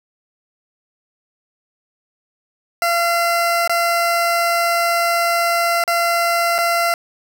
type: tone with dropouts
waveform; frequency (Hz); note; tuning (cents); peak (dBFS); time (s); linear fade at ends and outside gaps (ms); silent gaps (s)
20% pulse; 684; F5; -36; -10; 2.82-6.94; 1; 3.676-3.695 / 5.839-5.877 / 6.582-6.586
effects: none